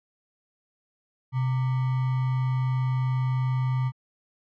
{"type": "tone with sample-and-hold", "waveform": "sine", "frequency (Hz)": 128.6, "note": "C3", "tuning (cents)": -30, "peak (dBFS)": -22, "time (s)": [1.32, 3.92], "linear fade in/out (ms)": 50, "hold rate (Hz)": 1050, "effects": ["low-pass 2000 Hz 12 dB/octave"]}